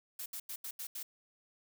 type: noise bursts at uneven times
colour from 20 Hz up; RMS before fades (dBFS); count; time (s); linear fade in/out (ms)
blue; -42; 6; 0.19-0.26 / 0.33-0.4 / 0.49-0.56 / 0.64-0.71 / 0.79-0.87 / 0.95-1.03; 5
effects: none